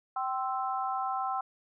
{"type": "chord", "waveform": "sine", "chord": "C major", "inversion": "second", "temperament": "equal with one note detuned", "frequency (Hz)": [774.5, 1046.5, 1318.5], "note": ["G5", "C6", "E6"], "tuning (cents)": [-21, 0, 0], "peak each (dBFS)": [-32, -35, -35], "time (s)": [0.16, 1.41], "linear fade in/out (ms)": 5, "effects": []}